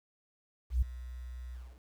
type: tone with ADSR envelope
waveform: sine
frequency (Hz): 61.9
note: B1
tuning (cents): +5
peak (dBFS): -22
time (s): 0.7-1.81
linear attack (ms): 120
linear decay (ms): 7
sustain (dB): -18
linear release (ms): 270
effects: 10-bit